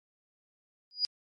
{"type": "tone with exponential growth", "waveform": "sine", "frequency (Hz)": 4900, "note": "D#8", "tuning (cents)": -27, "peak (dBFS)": -21, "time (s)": [0.91, 1.05], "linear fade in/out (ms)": 0, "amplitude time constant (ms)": 30, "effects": ["MP3 48 kbps"]}